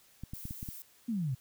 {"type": "clicks", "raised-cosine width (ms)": 5, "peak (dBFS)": -28, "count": 6, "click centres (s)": [0.236, 0.335, 0.454, 0.509, 0.629, 0.688]}
{"type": "noise", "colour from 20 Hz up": "violet", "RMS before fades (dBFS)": -46, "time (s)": [0.34, 0.82], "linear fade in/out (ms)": 0}
{"type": "exponential sweep", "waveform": "sine", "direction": "down", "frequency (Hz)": [246.9, 120], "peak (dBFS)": -30, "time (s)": [1.08, 1.35], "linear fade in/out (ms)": 10}
{"effects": ["white hiss -63 dBFS RMS until 1.4 s"]}